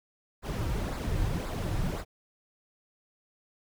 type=noise with flanger; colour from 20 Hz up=brown; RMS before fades=-31 dBFS; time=0.42-2.05 s; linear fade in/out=50 ms; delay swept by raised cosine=0.32 to 4.82 ms; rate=1.9 Hz; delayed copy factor=-0.6; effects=none